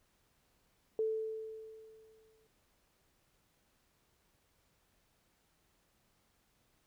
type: tone with exponential decay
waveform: sine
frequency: 440 Hz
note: A4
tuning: in tune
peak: -29 dBFS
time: 0.99-2.47 s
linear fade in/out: 1 ms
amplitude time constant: 320 ms
effects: pink hiss -74 dBFS RMS until 6.86 s